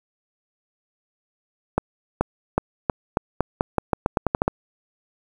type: accelerating click train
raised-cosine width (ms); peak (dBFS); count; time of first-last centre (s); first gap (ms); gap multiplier
1; -4; 15; 1.78-4.48; 430; 0.86
effects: 7-bit